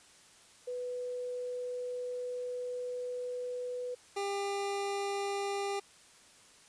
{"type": "tone pair in turn", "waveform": ["sine", "25% pulse"], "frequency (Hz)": [495.3, 399.6], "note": ["B4", "G4"], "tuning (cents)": [5, 33], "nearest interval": "major third", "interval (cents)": 372, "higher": "first", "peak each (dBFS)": [-35, -29], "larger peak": "second", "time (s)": [[0.67, 3.95], [4.16, 5.8]], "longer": "first", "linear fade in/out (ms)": 10, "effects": ["white hiss -59 dBFS RMS until 6.68 s", "resampled to 22050 Hz"]}